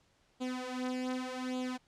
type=tone with flanger; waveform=sawtooth; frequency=254.1 Hz; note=B3; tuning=49 cents sharp; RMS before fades=-37 dBFS; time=0.4-1.78 s; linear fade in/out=20 ms; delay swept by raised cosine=0.27 to 4.37 ms; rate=0.85 Hz; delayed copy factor=+0.8; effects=pink hiss -70 dBFS RMS until 1.87 s + low-pass 7000 Hz 12 dB/octave